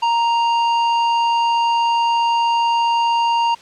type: tone with hard clipping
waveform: sine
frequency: 932.3 Hz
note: A#5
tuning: in tune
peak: -16 dBFS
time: 0.02-3.55 s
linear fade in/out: 10 ms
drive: 11 dB
effects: white hiss -44 dBFS RMS until 3.61 s + low-pass 5000 Hz 12 dB/octave